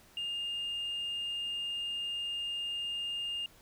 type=tone; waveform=sine; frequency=2820 Hz; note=F7; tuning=16 cents sharp; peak=-32 dBFS; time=0.17-3.46 s; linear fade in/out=2 ms; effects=tanh soft clip ceiling -31 dBFS + pink hiss -60 dBFS RMS until 3.61 s